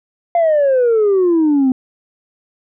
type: exponential sweep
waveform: sine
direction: down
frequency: 698.5 to 253.6 Hz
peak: -8 dBFS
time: 0.35-1.72 s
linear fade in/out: 2 ms
effects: tanh soft clip ceiling -8 dBFS